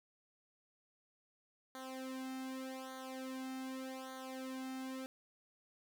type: tone with flanger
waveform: sawtooth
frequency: 261.6 Hz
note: C4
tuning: in tune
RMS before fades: -45 dBFS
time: 1.75-5.06 s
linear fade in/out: 0 ms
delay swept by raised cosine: 0.38 to 1.78 ms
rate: 0.84 Hz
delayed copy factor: -0.95
effects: none

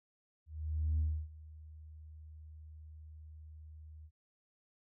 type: tone with ADSR envelope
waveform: sine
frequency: 77.5 Hz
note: D#2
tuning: 6 cents flat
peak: -27 dBFS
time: 0.46-4.11 s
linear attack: 530 ms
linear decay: 290 ms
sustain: -22 dB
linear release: 61 ms
effects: tanh soft clip ceiling -26 dBFS

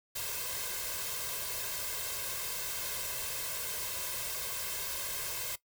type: noise with comb filter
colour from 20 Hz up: white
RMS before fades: -37 dBFS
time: 0.15-5.56 s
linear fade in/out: 10 ms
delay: 1.9 ms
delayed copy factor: +0.8
effects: noise-tail reverb RT60 0.1 s tail -18 dB re dry

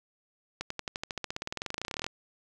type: accelerating click train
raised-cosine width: 0.2 ms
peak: -16 dBFS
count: 30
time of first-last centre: 0.61-2.065 s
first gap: 94 ms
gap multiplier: 0.95
effects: none

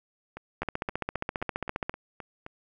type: two click trains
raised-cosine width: 0.5 ms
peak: -24 / -14 dBFS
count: 9 / 20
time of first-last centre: 0.37-2.464 / 0.62-1.895 s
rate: 3.82 / 14.9 Hz
effects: none

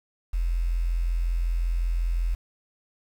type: tone with quantisation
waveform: sine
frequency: 42.71 Hz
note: F1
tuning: 38 cents flat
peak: -22 dBFS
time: 0.33-2.35 s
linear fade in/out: 10 ms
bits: 8
effects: none

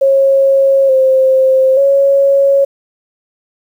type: tone with pitch steps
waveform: sine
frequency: 544 / 526 / 553 Hz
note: C#5 / C5 / C#5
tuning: -33 / +9 / -4 cents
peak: -6 dBFS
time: 0.01-2.65 s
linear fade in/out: 10 ms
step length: 880 ms
effects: 7-bit

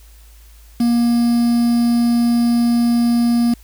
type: tone with quantisation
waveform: triangle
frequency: 236.8 Hz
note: A#3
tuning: 27 cents sharp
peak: -10 dBFS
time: 0.8-3.54 s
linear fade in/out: 5 ms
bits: 5
effects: added 54 Hz sine -41 dBFS peak until 3.63 s + white hiss -51 dBFS RMS until 3.63 s

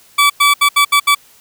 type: tone bursts at uneven times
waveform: 20% pulse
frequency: 1150 Hz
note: D6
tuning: 37 cents flat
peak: -3 dBFS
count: 6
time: 0.18-0.3 / 0.4-0.54 / 0.61-0.69 / 0.76-0.85 / 0.92-1 / 1.07-1.15 s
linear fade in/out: 10 ms
effects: white hiss -47 dBFS RMS until 1.4 s

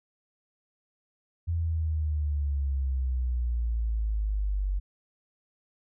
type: exponential sweep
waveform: sine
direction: down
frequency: 85 to 47.19 Hz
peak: -25 dBFS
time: 1.47-4.8 s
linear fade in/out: 20 ms
effects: none

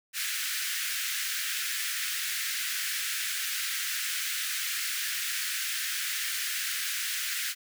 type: high-pass noise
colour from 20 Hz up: pink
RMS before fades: -32 dBFS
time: 0.13-7.55 s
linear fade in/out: 50 ms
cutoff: 1500 Hz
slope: 48 dB/octave
effects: none

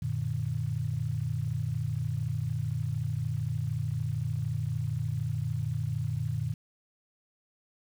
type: chord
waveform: sine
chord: Gb augmented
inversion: none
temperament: equal with one note detuned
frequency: 92.5 / 116.54 / 149.83 Hz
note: Gb2 / Bb2 / D3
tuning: 0 / 0 / +35 cents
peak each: -36 / -31 / -33 dBFS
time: 0.02-6.54 s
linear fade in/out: 5 ms
effects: 9-bit

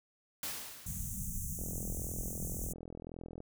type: noise with exponential decay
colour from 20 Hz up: white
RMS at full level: -37 dBFS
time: 0.43-1.45 s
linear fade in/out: 2 ms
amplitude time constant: 220 ms
type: band-stop noise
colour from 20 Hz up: pink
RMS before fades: -39 dBFS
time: 0.86-2.73 s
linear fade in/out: 5 ms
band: 220 to 6100 Hz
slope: 96 dB/octave
type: click train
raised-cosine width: 2 ms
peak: -32 dBFS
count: 77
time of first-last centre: 1.59-3.404 s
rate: 41.9 Hz
effects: none

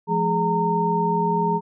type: tone cluster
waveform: sine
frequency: 172 / 212.6 / 416.7 / 918 Hz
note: F3 / G#3 / G#4 / A#5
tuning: -26 / +41 / +6 / -27 cents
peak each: -24 / -29 / -25 / -21 dBFS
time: 0.07-1.61 s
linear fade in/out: 50 ms
effects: none

